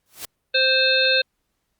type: noise with exponential growth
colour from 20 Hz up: white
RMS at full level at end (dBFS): -29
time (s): 0.06-0.25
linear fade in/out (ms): 1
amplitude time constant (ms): 40
type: harmonic tone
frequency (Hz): 523.3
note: C5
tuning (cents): 0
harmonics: 1 / 3 / 5 / 7 / 8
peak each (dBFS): -22 / -22 / -22 / -22 / -22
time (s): 0.54-1.22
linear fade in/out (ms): 10
effects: pink hiss -74 dBFS RMS until 1.79 s + Opus 48 kbps